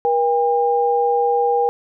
sine tone pair together, 478.4 / 804 Hz, A#4 / G5, +45 / +44 cents, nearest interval major sixth, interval 899 cents, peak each -17 dBFS, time 0.05-1.69 s, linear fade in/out 0 ms, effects none

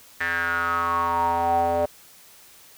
square tone with band-pass filter sweep, 85 Hz, F2, 46 cents flat, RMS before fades -23 dBFS, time 0.2-1.86 s, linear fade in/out 10 ms, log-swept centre 1800 to 630 Hz, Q 8, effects white hiss -50 dBFS RMS until 2.77 s

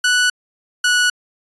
sawtooth tone pair in turn, 1480 / 1470.6 Hz, F#6 / F#6, 0 / -11 cents, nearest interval unison, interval 11 cents, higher first, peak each -9 dBFS, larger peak neither, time 0.04-0.3 / 0.84-1.1 s, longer neither, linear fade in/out 5 ms, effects resampled to 22050 Hz

